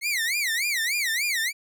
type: tone with vibrato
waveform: sawtooth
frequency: 2080 Hz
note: C7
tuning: 11 cents flat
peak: -20 dBFS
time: 0.01-1.53 s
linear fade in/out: 50 ms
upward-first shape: sine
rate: 3.4 Hz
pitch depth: 270 cents each way
effects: none